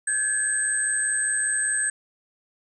sine tone cluster, 1597 / 1702 / 8230 Hz, G6 / G#6 / C9, +32 / +42 / -30 cents, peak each -31 / -28 / -23 dBFS, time 0.07-1.9 s, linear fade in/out 5 ms, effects none

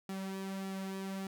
sawtooth tone with flanger, 192.6 Hz, G3, 30 cents flat, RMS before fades -40 dBFS, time 0.09-1.27 s, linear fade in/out 2 ms, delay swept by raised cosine 1.9 to 3.8 ms, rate 1.7 Hz, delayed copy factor -0.6, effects none

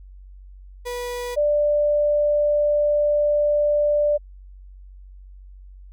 35% pulse / sine tone pair in turn, 488.1 / 590 Hz, B4 / D5, -20 / +8 cents, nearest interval minor third, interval 328 cents, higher second, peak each -25 / -16 dBFS, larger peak second, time 0.85-1.36 / 1.36-4.18 s, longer second, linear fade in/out 20 ms, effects added 47 Hz sine -40 dBFS peak until 5.92 s

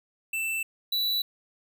square tone pair in turn, 2662 / 3949 Hz, E7 / B7, +16 / -1 cents, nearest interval perfect fifth, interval 683 cents, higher second, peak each -28 / -25 dBFS, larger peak second, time 0.33-0.63 / 0.92-1.22 s, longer neither, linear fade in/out 5 ms, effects none

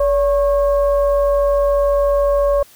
sine tone with frequency modulation, 570 Hz, C#5, 48 cents sharp, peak -12 dBFS, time 0-2.63 s, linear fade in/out 5 ms, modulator 523 Hz, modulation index 0.52, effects white hiss -47 dBFS RMS until 2.75 s

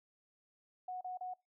sine tone bursts, 734 Hz, F#5, 14 cents flat, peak -39 dBFS, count 3, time 0.88-1.338 s, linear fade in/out 5 ms, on 130 ms, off 34 ms, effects noise-tail reverb RT60 0.2 s tail -23 dB re dry

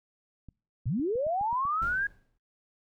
clicks, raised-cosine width 5 ms, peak -34 dBFS, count 9, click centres 0.487 / 0.858 / 0.997 / 1.156 / 1.267 / 1.412 / 1.529 / 1.653 / 1.819 s
sine linear sweep, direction up, 91.5 to 1661.2 Hz, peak -26 dBFS, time 0.86-2.07 s, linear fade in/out 5 ms
brown noise with exponential decay, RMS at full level -36 dBFS, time 1.82-2.38 s, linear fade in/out 5 ms, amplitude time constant 120 ms
effects noise-tail reverb RT60 0.4 s tail -26 dB re dry

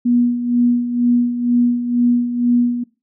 sine tone with tremolo, 241.8 Hz, B3, 36 cents flat, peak -10 dBFS, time 0.05-2.84 s, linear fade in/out 10 ms, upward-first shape sine, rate 2.1 Hz, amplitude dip 65%, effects noise-tail reverb RT60 0.3 s tail -22 dB re dry

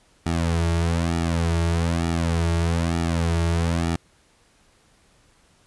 sawtooth tone with flanger, 83.8 Hz, E2, 29 cents sharp, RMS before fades -22 dBFS, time 0.26-3.96 s, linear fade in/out 0 ms, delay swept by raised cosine 1.9 to 4 ms, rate 1.1 Hz, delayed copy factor -0.95, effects pink hiss -59 dBFS RMS until 5.66 s + resampled to 24000 Hz

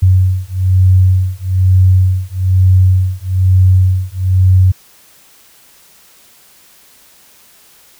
sine beating tone pair, 92.5 / 93.6 Hz, F#2 / F#2, 0 / +20 cents, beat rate 1.1 Hz, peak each -10 dBFS, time 0.02-4.72 s, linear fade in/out 10 ms, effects white hiss -45 dBFS RMS until 7.99 s

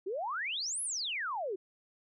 sine exponential two-way sweep, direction up then down, 353.3 to 11120 to 353.3 Hz, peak -33 dBFS, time 0.06-1.56 s, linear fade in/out 10 ms, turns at 0.82 s, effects none

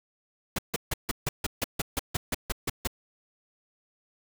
pink noise bursts, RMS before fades -28 dBFS, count 14, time 0.56-2.874 s, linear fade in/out 5 ms, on 26 ms, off 150 ms, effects none

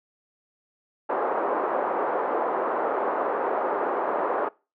pink band-pass noise, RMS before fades -26 dBFS, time 1.09-4.49 s, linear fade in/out 10 ms, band 390 to 1200 Hz, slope 24 dB/octave, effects noise-tail reverb RT60 0.3 s tail -23 dB re dry

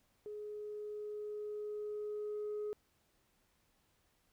sine tone with level ramp, 420 Hz, G#4, 19 cents sharp, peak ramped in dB -42 to -35 dBFS, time 0.26-2.73 s, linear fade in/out 0 ms, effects tanh soft clip ceiling -35 dBFS + pink hiss -75 dBFS RMS until 4.32 s

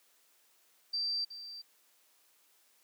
sine tone with echo, 4684 Hz, D8, 5 cents flat, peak -31 dBFS, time 0.93-1.25 s, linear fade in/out 10 ms, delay 370 ms, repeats 1, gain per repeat -12 dB, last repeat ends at 1.62 s, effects white hiss -68 dBFS RMS until 2.83 s + high-pass 300 Hz 12 dB/octave

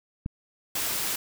click, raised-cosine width 5 ms, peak -18 dBFS, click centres 0.261 s
white noise, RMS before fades -29 dBFS, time 0.75-1.16 s, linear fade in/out 5 ms
effects none

